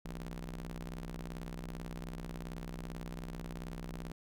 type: ring-modulated tone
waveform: sawtooth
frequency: 62.6 Hz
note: B1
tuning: 24 cents sharp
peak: -34 dBFS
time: 0.05-4.12 s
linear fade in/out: 5 ms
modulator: 103 Hz
effects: none

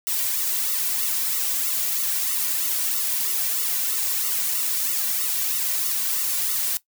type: noise with flanger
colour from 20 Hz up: blue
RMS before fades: -24 dBFS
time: 0.07-6.77 s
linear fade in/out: 0 ms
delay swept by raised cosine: 1.2 to 2.4 ms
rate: 3.1 Hz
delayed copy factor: -0.9
effects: noise-tail reverb RT60 0.1 s tail -17 dB re dry

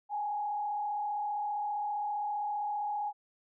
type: tone with frequency modulation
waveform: sine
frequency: 830 Hz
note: G#5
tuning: 1 cent flat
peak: -31 dBFS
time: 0.09-3.13 s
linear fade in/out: 50 ms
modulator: 35.2 Hz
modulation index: 0.66
effects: none

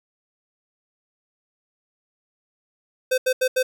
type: tone bursts at uneven times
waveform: square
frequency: 514 Hz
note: C5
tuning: 31 cents flat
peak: -18 dBFS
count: 4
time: 3.11-3.18 / 3.26-3.33 / 3.41-3.48 / 3.56-3.63 s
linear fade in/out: 10 ms
effects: none

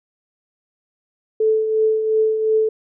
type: tone with tremolo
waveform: sine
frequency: 437.4 Hz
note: A4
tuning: 10 cents flat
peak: -12 dBFS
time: 1.4-2.69 s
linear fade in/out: 5 ms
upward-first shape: triangle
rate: 2.8 Hz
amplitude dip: 55%
effects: none

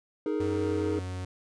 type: chord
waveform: triangle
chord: D# suspended fourth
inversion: none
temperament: equal with one note detuned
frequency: 311.1 / 418.2 / 466.2 Hz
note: D#4 / G#4 / A#4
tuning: 0 / +12 / 0 cents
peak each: -28 / -29 / -32 dBFS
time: 0.26-0.99 s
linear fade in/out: 2 ms
type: tone with pitch glide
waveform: 45% pulse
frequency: 94.2 to 91.84 Hz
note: F#2 to F#2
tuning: +32 to -12 cents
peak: -33 dBFS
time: 0.4-1.25 s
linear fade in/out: 5 ms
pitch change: -44 cents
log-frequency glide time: 0.59-0.82 s
effects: resampled to 22050 Hz

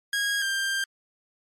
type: tone pair in turn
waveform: sawtooth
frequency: 1639 / 1586.8 Hz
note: G#6 / G6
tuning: -23 / +21 cents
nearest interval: minor second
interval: 56 cents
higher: first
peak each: -20 / -21 dBFS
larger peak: first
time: 0.13-0.42 / 0.42-0.84 s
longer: second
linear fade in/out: 2 ms
effects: low-pass 11000 Hz 12 dB/octave + MP3 64 kbps

